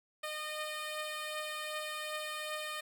10% pulse beating tone pair, 611 / 613.6 Hz, D#5 / D#5, -32 / -24 cents, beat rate 2.6 Hz, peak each -30 / -37 dBFS, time 0.23-2.81 s, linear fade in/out 10 ms, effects none

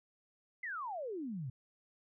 sine exponential sweep, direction down, 2093 to 118.9 Hz, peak -38 dBFS, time 0.63-1.5 s, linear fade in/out 5 ms, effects none

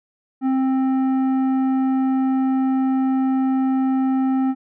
sine tone with tanh clipping, 263.6 Hz, C4, 13 cents sharp, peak -18 dBFS, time 0.41-4.55 s, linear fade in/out 50 ms, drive 10 dB, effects none

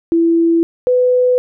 sine tone pair in turn, 333.5 / 499.7 Hz, E4 / B4, +20 / +20 cents, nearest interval perfect fifth, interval 700 cents, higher second, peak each -9 dBFS, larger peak neither, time 0.12-0.63 / 0.87-1.38 s, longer neither, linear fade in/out 0 ms, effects none

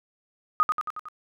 sine tone with echo, 1244.5 Hz, D#6, in tune, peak -16 dBFS, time 0.6-0.63 s, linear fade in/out 0 ms, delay 91 ms, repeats 5, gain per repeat -4 dB, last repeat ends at 1.085 s, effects none

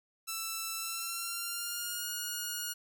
5% pulse tone with pitch glide, 1327 to 1438.8 Hz, E6 to F#6, +11 to -49 cents, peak -24 dBFS, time 0.27-2.74 s, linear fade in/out 20 ms, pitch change +140 cents, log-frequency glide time 0.76-2.08 s, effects none

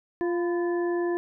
harmonic tone with a mistuned harmonic, 348.2 Hz, F4, 5 cents flat, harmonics 1 / 2 / 3 / 5, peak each -24 / -36 / -39 / -39 dBFS, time 0.21-1.17 s, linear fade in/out 0 ms, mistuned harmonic 3, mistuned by -59 cents, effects none

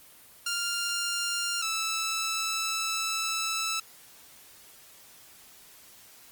10% pulse tone pair in turn, 1396.9 / 1315.9 Hz, F6 / E6, 0 / -3 cents, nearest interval minor second, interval 103 cents, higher first, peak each -20 dBFS, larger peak neither, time 0.46-1.62 / 1.62-3.8 s, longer second, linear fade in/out 5 ms, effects white hiss -53 dBFS RMS until 6.31 s + Opus 24 kbps

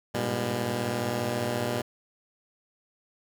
10% pulse tone cluster, 100.3 / 105.7 / 120.5 / 200.8 Hz, G2 / G#2 / B2 / G3, +40 / +31 / -42 / +42 cents, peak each -30 / -30 / -21 / -26 dBFS, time 0.14-1.82 s, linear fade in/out 10 ms, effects none

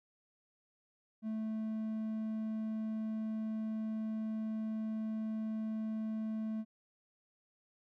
triangle tone, 219 Hz, A3, 8 cents flat, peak -33 dBFS, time 1.22-6.65 s, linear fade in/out 50 ms, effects none

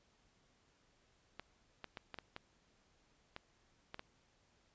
clicks, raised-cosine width 0.3 ms, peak -29 dBFS, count 9, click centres 1.396 / 1.843 / 1.972 / 2.143 / 2.187 / 2.364 / 3.364 / 3.944 / 3.994 s, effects pink hiss -73 dBFS RMS until 4.74 s + resampled to 16000 Hz

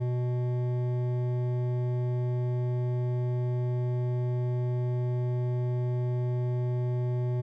sine tone with hard clipping, 123.5 Hz, B2, in tune, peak -28 dBFS, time 0-7.42 s, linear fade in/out 20 ms, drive 11 dB, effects none

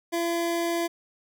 25% pulse tone, 339.2 Hz, E4, 50 cents sharp, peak -21 dBFS, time 0.12-0.88 s, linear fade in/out 20 ms, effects none

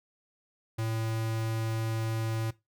square tone, 112.1 Hz, A2, 33 cents sharp, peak -30 dBFS, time 0.78-2.51 s, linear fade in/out 10 ms, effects noise-tail reverb RT60 0.2 s tail -18 dB re dry

